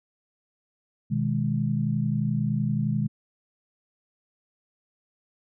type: chord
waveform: sine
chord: G# minor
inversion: first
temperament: just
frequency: 124.59 / 155.74 / 207.7 Hz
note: B2 / D#3 / G#3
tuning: +16 / +2 / 0 cents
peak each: -27 dBFS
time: 1.1-3.08 s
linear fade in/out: 20 ms
effects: none

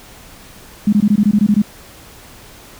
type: tone bursts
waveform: sine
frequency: 207.7 Hz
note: G#3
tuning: in tune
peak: -8 dBFS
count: 10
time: 0.87-1.62 s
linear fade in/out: 5 ms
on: 57 ms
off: 20 ms
effects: pink hiss -40 dBFS RMS until 2.79 s

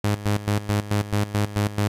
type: tone with tremolo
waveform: sawtooth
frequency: 103.5 Hz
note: G#2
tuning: 5 cents flat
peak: -15 dBFS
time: 0.04-1.88 s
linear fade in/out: 5 ms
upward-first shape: square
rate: 4.6 Hz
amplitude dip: 80%
effects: resampled to 32000 Hz + 9-bit

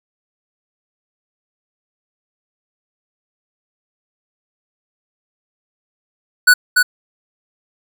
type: tone with echo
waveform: square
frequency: 1480 Hz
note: F#6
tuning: in tune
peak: -6 dBFS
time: 6.47-6.54 s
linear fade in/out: 10 ms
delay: 290 ms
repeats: 1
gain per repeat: -4 dB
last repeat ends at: 6.83 s
effects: none

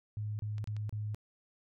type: tone bursts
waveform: sine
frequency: 105.8 Hz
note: G#2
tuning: 33 cents sharp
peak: -34 dBFS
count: 4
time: 0.17-1.146 s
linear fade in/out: 0 ms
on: 220 ms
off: 32 ms
type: clicks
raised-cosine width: 0.2 ms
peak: -35 dBFS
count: 3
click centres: 0.582 / 0.674 / 0.766 s
effects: none

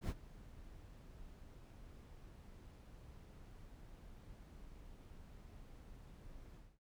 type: noise with ADSR envelope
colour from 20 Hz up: brown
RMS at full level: -37 dBFS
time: 0.01-6.79 s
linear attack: 80 ms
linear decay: 45 ms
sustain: -19 dB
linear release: 230 ms
effects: none

